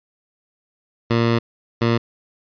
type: tone bursts at uneven times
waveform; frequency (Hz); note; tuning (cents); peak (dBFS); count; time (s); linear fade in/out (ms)
15% pulse; 116.54; A#2; 0; -9; 2; 1.1-1.39 / 1.81-1.98; 10
effects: resampled to 11025 Hz